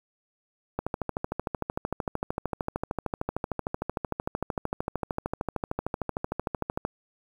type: click train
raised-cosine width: 1 ms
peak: -14 dBFS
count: 81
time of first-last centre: 0.79-6.851 s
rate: 13.2 Hz
effects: 8-bit